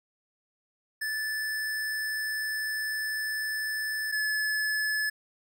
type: tone pair in turn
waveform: square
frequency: 1746 / 1720 Hz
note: A6 / A6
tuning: -14 / -40 cents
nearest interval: unison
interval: 26 cents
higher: first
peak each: -30 / -27 dBFS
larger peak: second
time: 1.01-4.12 / 4.12-5.1 s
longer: first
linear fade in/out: 10 ms
effects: none